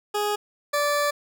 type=tone pair in turn; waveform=20% pulse; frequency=415.3 / 582.4 Hz; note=G#4 / D5; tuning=0 / -15 cents; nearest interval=tritone; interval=585 cents; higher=second; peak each=-18 / -16 dBFS; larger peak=second; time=0.14-0.36 / 0.73-1.11 s; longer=second; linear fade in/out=10 ms; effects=none